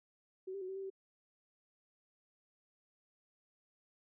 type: tone with pitch steps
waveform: sine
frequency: 376.6 / 394.7 / 370.5 / 383.1 / 388.7 / 385.3 Hz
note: F#4 / G4 / F#4 / G4 / G4 / G4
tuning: +31 / +12 / +2 / -40 / -15 / -30 cents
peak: -40 dBFS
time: 0.47-0.902 s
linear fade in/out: 10 ms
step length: 72 ms
effects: none